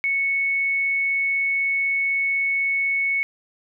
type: tone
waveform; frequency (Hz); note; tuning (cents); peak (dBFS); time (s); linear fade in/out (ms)
sine; 2211; C#7; -5; -19; 0.04-3.23; 0
effects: none